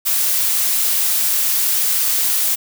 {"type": "noise", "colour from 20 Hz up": "blue", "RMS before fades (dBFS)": -17, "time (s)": [0.05, 2.56], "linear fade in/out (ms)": 20, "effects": []}